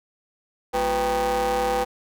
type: ring-modulated tone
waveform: 40% pulse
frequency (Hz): 146.9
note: D3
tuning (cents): +1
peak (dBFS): -17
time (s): 0.73-1.85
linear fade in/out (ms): 20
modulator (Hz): 643
effects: none